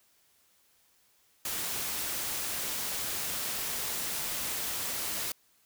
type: noise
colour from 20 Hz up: white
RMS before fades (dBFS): -34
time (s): 1.45-5.32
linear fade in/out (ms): 2
effects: white hiss -67 dBFS RMS until 5.65 s